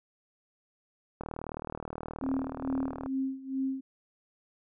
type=click train; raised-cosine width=1 ms; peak=-23 dBFS; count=73; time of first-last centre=1.21-3.061 s; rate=38.9 Hz
type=tone with tremolo; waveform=sine; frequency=266.4 Hz; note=C4; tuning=31 cents sharp; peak=-27 dBFS; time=2.22-3.81 s; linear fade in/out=10 ms; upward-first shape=sine; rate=2.3 Hz; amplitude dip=85%
effects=none

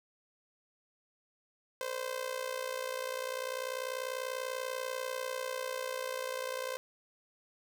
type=tone with amplitude modulation; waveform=sawtooth; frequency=517 Hz; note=C5; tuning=21 cents flat; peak=-28 dBFS; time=1.81-6.77 s; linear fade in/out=0 ms; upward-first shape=sine; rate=60.3 Hz; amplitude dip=80%; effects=none

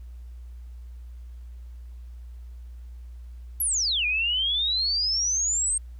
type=exponential two-way sweep; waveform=sine; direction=down then up; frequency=11920 to 2412 to 8550 Hz; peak=-22 dBFS; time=3.6-5.78 s; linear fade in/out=5 ms; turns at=4.06 s; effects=added 60 Hz sine -38 dBFS peak until 5.99 s + pink hiss -66 dBFS RMS until 5.99 s

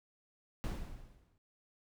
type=noise with exponential decay; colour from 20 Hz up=brown; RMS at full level=-33 dBFS; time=0.64-1.38 s; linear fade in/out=0 ms; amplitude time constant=160 ms; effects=none

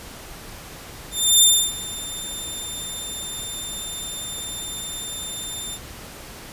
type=tone with ADSR envelope; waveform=15% pulse; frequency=3595 Hz; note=A7; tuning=36 cents sharp; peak=-3 dBFS; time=1.11-5.79 s; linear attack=310 ms; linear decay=300 ms; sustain=-19 dB; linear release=52 ms; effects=pink hiss -39 dBFS RMS until 6.52 s + resampled to 32000 Hz

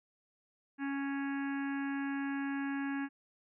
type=harmonic tone; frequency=277.2 Hz; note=C#4; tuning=in tune; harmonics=1 / 3 / 4 / 5 / 6 / 7 / 8 / 9 / 10; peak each=-34 / -46 / -50 / -52 / -43 / -54 / -53 / -56 / -56 dBFS; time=0.78-3.09 s; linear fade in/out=50 ms; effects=none

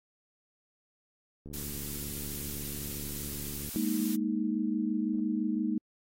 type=click train; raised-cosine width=3 ms; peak=-32 dBFS; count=162; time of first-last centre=1.46-3.69 s; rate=72.2 Hz
type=noise; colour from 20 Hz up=blue; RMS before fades=-39 dBFS; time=1.53-4.16 s; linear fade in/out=10 ms
type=chord; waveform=sine; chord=Ab suspended second; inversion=none; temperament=just; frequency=207.7 / 233.6 / 311.5 Hz; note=Ab3 / Bb3 / Eb4; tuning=0 / +4 / +2 cents; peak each=-32 dBFS; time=3.76-5.78 s; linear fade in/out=0 ms
effects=AAC 48 kbps

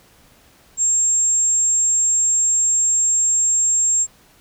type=tone; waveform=sine; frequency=7500 Hz; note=A#8; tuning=10 cents sharp; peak=-14 dBFS; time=0.77-4.07 s; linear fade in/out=50 ms; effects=pink hiss -52 dBFS RMS until 4.4 s

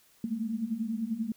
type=tone cluster; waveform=sine; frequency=207 / 219.4 / 229.6 Hz; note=G#3 / A3 / A#3; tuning=-5 / -5 / -26 cents; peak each=-38 / -35 / -32 dBFS; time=0.24-1.32 s; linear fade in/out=2 ms; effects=white hiss -63 dBFS RMS until 1.36 s

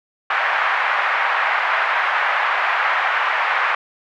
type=band-pass noise; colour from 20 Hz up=white; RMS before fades=-19 dBFS; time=0.3-3.75 s; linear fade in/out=5 ms; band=750 to 2000 Hz; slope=24 dB/octave; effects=none

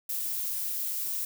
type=noise; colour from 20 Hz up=violet; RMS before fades=-32 dBFS; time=0.09-1.25 s; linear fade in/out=5 ms; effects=none

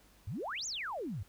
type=exponential two-way sweep; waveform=sine; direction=up then down; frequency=82.41 to 7280 to 82.41 Hz; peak=-36 dBFS; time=0.27-1.23 s; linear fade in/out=5 ms; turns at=0.66 s; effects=added 50 Hz sine -67 dBFS peak until 1.28 s + pink hiss -64 dBFS RMS until 1.28 s

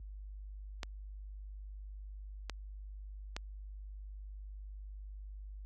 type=clicks; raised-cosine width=0.2 ms; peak=-21 dBFS; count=3; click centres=0.832 / 2.497 / 3.365 s; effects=added 50 Hz sine -39 dBFS peak until 5.65 s + high-pass 60 Hz 12 dB/octave

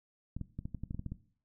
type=clicks; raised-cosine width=5 ms; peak=-26 dBFS; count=11; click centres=0.366 / 0.413 / 0.59 / 0.655 / 0.747 / 0.836 / 0.909 / 0.946 / 0.994 / 1.063 / 1.12 s; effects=noise-tail reverb RT60 0.5 s tail -17 dB re dry

